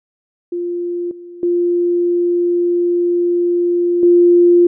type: tone with level steps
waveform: sine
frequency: 349.2 Hz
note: F4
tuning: in tune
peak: -18 / -31 / -12 / -6 dBFS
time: 0.52-4.67 s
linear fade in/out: 5 ms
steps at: 1.11 / 1.43 / 4.03 s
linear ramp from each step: 2 ms
effects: none